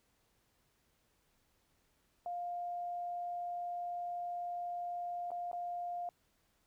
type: tone with dropouts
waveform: sine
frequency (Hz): 703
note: F5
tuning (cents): +11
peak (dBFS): -37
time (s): 2.26-6.09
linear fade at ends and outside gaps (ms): 1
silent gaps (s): 5.306-5.316 / 5.515-5.53
effects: pink hiss -75 dBFS RMS until 6.66 s